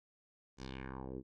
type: tone with low-pass filter sweep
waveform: 10% pulse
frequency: 65.6 Hz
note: C2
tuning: 5 cents sharp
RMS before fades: -45 dBFS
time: 0.57-1.23 s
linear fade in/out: 50 ms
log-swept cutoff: 6800 to 310 Hz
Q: 2.7
effects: none